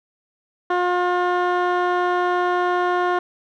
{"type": "tone with low-pass filter", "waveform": "15% pulse", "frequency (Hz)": 357.1, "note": "F4", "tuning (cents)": 39, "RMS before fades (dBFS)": -20, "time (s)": [0.7, 3.19], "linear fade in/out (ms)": 5, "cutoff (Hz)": 1800, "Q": 0.82, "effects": []}